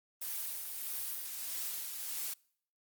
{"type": "noise with tremolo", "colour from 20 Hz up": "blue", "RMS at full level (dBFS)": -38, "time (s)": [0.21, 2.34], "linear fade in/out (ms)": 10, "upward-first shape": "sine", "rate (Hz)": 1.6, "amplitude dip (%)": 35, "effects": ["noise-tail reverb RT60 0.6 s tail -25 dB re dry", "Opus 32 kbps"]}